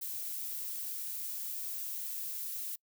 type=noise; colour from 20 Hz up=violet; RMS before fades=-39 dBFS; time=0.01-2.76 s; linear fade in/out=10 ms; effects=noise-tail reverb RT60 0.1 s tail -26 dB re dry